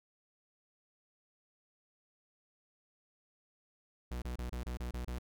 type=tone bursts; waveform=45% pulse; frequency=61 Hz; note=B1; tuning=21 cents flat; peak=-37 dBFS; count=8; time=4.11-5.186 s; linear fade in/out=5 ms; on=110 ms; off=28 ms; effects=none